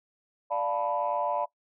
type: chord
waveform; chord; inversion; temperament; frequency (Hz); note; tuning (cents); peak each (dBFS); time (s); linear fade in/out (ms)
sine; B half-diminished seventh; first; equal; 587.3 / 698.5 / 880 / 987.8; D5 / F5 / A5 / B5; 0 / 0 / 0 / 0; -30 / -32 / -32 / -31; 0.5-1.46; 20
effects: noise-tail reverb RT60 0.1 s tail -19 dB re dry + tanh soft clip ceiling -17 dBFS